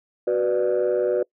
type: chord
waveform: sine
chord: B minor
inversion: second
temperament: just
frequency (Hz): 370.4 / 493.9 / 592.7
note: F#4 / B4 / D5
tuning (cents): +2 / 0 / +16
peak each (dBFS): -21 / -21 / -23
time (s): 0.27-1.23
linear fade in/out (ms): 5
effects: noise-tail reverb RT60 0.1 s tail -25 dB re dry + tanh soft clip ceiling -14 dBFS